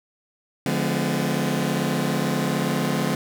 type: chord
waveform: sawtooth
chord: D diminished seventh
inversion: none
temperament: just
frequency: 146.83 / 176.2 / 211.4 / 253.7 Hz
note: D3 / F3 / Ab3 / Cb4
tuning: 0 / +16 / +31 / +47 cents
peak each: -23 dBFS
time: 0.66-3.15 s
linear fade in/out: 2 ms
effects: none